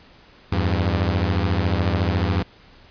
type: beating tone pair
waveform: sawtooth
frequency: 85.1 / 99.1 Hz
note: F2 / G2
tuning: -44 / +19 cents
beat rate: 14 Hz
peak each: -17 / -18 dBFS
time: 0.52-2.43 s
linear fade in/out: 5 ms
effects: pink hiss -50 dBFS RMS until 2.9 s + resampled to 11025 Hz